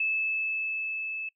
sine tone with level ramp, 2614 Hz, E7, 15 cents flat, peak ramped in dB -24 to -32 dBFS, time 0-1.29 s, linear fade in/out 5 ms, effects noise-tail reverb RT60 0.1 s tail -21 dB re dry

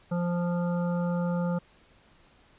harmonic tone, 174.61 Hz, F3, in tune, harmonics 1 / 3 / 5 / 7 / 8, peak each -26 / -33 / -40 / -43 / -45 dBFS, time 0.11-1.59 s, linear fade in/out 10 ms, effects pink hiss -60 dBFS RMS until 2.58 s + resampled to 8000 Hz

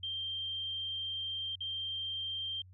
sine tone with dropouts, 3164 Hz, G7, 15 cents sharp, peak -35 dBFS, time 0.03-2.62 s, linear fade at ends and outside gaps 5 ms, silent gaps 1.556-1.605 s, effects added 92 Hz sine -53 dBFS peak until 2.73 s

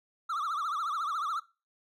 triangle tone with vibrato, 1244.5 Hz, D#6, in tune, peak -28 dBFS, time 0.29-1.4 s, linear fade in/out 10 ms, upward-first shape triangle, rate 14 Hz, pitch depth 200 cents each way, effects noise-tail reverb RT60 0.3 s tail -19 dB re dry

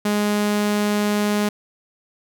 sawtooth tone, 207.7 Hz, G#3, in tune, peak -14 dBFS, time 0.05-1.49 s, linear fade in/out 5 ms, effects none

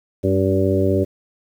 harmonic tone with a mistuned harmonic, 96 Hz, G2, 36 cents flat, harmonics 1 / 2 / 3 / 4 / 5 / 6, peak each -20 / -24 / -22 / -20 / -25 / -23 dBFS, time 0.23-1.05 s, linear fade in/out 20 ms, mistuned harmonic 2, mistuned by +42 cents, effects 8-bit

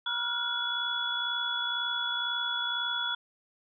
sine tone cluster, 959 / 1393 / 1455 / 3397 Hz, A#5 / F6 / F#6 / G#7, +49 / -5 / -29 / +38 cents, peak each -38 / -35 / -36 / -31 dBFS, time 0.06-3.15 s, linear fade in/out 5 ms, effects none

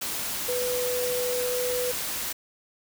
sine tone in noise, 495.7 Hz, B4, 6 cents sharp, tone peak -26 dBFS, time 0.48-1.92 s, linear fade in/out 10 ms, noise white, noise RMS -31 dBFS, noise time 0.01-2.33 s, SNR +2 dB, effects none

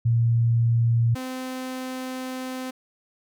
sine / sawtooth tone pair in turn, 116.54 / 257.7 Hz, A#2 / C4, 0 / -26 cents, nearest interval octave + major second, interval 1374 cents, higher second, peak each -17 / -26 dBFS, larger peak first, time 0.05-1.15 / 1.15-2.71 s, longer second, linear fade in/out 10 ms, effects none

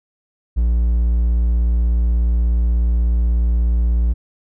triangle tone, 58.27 Hz, A#1, in tune, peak -11 dBFS, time 0.56-4.14 s, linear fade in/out 20 ms, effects none

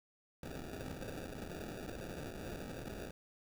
white noise with sample-and-hold, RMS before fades -45 dBFS, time 0.43-3.11 s, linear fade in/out 2 ms, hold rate 1050 Hz, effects none

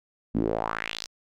sawtooth tone with band-pass filter sweep, 55 Hz, A1, in tune, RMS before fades -29 dBFS, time 0.34-1.07 s, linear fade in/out 20 ms, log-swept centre 220 to 5900 Hz, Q 3.3, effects none

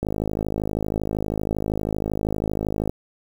click train, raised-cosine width 2 ms, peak -11 dBFS, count 152, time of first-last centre 0.03-2.895 s, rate 52.7 Hz, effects 7-bit

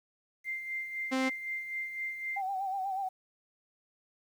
sine tone with tremolo, 2093 Hz, C7, in tune, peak -32 dBFS, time 0.44-2.42 s, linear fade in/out 50 ms, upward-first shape sine, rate 3.9 Hz, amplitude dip 55%
sawtooth tone, 262.1 Hz, C4, 3 cents sharp, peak -24 dBFS, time 1.11-1.3 s, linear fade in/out 20 ms
sine tone with vibrato, 772 Hz, G5, 27 cents flat, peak -31 dBFS, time 2.36-3.09 s, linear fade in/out 10 ms, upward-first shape sine, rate 8.2 Hz, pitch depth 61 cents each way
effects low-pass 7000 Hz 12 dB/octave + 10-bit

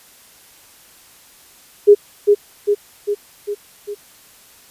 sine tone with echo, 410.7 Hz, G#4, 19 cents flat, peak -3 dBFS, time 1.87-1.95 s, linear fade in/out 20 ms, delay 400 ms, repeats 5, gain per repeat -4 dB, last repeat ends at 3.95 s, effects white hiss -47 dBFS RMS until 4.7 s + resampled to 32000 Hz

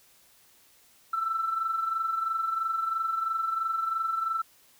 sine tone with amplitude modulation, 1331 Hz, E6, 16 cents sharp, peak -23 dBFS, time 1.13-4.42 s, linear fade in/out 5 ms, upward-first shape sine, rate 23 Hz, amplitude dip 60%, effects tanh soft clip ceiling -19 dBFS + white hiss -60 dBFS RMS until 4.79 s

